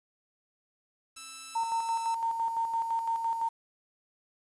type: tone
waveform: 5% pulse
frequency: 1318.5 Hz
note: E6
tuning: in tune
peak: -30 dBFS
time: 1.16-2.15 s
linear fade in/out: 10 ms
type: tone with tremolo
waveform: sine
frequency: 914 Hz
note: A#5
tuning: 34 cents flat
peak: -26 dBFS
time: 1.55-3.49 s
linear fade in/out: 10 ms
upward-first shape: square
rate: 5.9 Hz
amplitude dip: 45%
effects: resampled to 24000 Hz + 9-bit